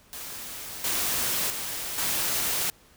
white noise with level steps, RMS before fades -38 / -27 / -33 / -27 dBFS, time 0.13-2.7 s, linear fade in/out 0 ms, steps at 0.84 / 1.5 / 1.98 s, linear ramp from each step 2 ms, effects pink hiss -57 dBFS RMS until 2.96 s

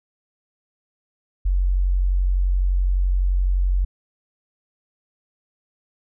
sine tone, 45.87 Hz, F#1, 14 cents flat, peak -16 dBFS, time 1.45-3.85 s, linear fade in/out 10 ms, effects none

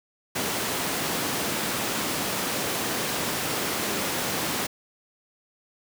pink high-pass noise, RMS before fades -28 dBFS, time 0.35-4.67 s, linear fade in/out 10 ms, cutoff 180 Hz, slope 12 dB/octave, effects none

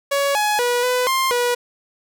sawtooth tone with pitch steps, 561 / 841 / 486.3 / 499.6 / 1056 / 486.1 Hz, C#5 / G#5 / B4 / B4 / C6 / B4, +21 / +22 / -27 / +20 / +16 / -28 cents, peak -13 dBFS, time 0.11-1.55 s, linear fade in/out 10 ms, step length 240 ms, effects none

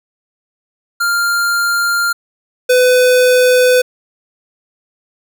square tone pair in turn, 1397 / 501.8 Hz, F6 / B4, 0 / +28 cents, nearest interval octave + tritone, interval 1772 cents, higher first, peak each -13 / -8 dBFS, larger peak second, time 1-2.13 / 2.69-3.82 s, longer neither, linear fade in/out 10 ms, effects none

